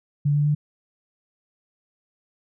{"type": "tone with pitch steps", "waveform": "sine", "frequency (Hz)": [144.9, 146.58, 148.29], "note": ["D3", "D3", "D3"], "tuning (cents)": [-23, -3, 17], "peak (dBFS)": -17, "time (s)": [0.25, 0.55], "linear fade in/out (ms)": 10, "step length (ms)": 100, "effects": []}